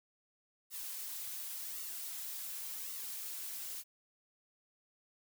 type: noise with flanger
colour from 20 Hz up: blue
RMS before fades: -43 dBFS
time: 0.7-3.84 s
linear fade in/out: 50 ms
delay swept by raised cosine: 1.2 to 5.2 ms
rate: 0.9 Hz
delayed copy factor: -0.6
effects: none